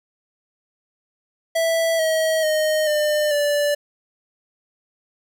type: tone with pitch steps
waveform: square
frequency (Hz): 658 / 638.5 / 619.6 / 601.3 / 583.5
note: E5 / D#5 / D#5 / D5 / D5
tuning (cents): -3 / +45 / -7 / +41 / -11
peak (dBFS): -18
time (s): 1.55-3.75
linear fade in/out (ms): 10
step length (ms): 440
effects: 10-bit